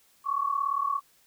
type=tone pair together; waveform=sine; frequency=1100 / 1137.5 Hz; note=C#6 / C#6; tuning=-14 / +44 cents; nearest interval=minor second; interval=58 cents; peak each=-28 dBFS; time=0.24-1.01 s; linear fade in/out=50 ms; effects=white hiss -63 dBFS RMS until 1.26 s